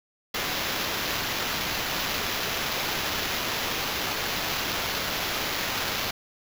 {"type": "noise with sample-and-hold", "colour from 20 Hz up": "white", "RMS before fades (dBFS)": -29, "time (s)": [0.34, 6.11], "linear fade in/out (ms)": 5, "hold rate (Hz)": 8820, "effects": []}